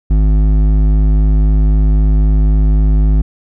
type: tone with hard clipping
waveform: sine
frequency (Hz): 51.91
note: G#1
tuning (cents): 0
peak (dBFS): -9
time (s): 0.1-3.22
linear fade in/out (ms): 10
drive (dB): 10
effects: none